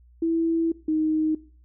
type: tone pair in turn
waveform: sine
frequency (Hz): 329.6 / 312.2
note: E4 / D#4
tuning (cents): 0 / +6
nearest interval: minor second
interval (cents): 94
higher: first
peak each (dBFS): -20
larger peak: neither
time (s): 0.22-0.72 / 0.88-1.35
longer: first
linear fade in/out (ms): 5
effects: noise-tail reverb RT60 0.4 s tail -19 dB re dry + added 60 Hz sine -51 dBFS peak until 1.64 s